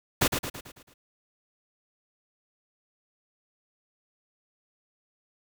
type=noise with echo; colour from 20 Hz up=pink; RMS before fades=-22 dBFS; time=0.21-0.28 s; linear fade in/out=10 ms; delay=110 ms; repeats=6; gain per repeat=-6 dB; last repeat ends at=0.94 s; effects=none